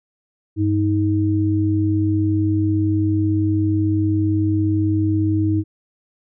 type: tone pair together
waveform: sine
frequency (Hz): 99.2 / 315.5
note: G2 / D#4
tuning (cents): +21 / +24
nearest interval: octave + minor sixth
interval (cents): 2003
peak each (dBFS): -18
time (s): 0.56-5.64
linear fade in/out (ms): 50
effects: none